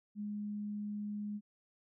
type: tone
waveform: sine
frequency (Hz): 207.7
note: G#3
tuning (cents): 0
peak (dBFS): -37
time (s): 0.15-1.41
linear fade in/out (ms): 50
effects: none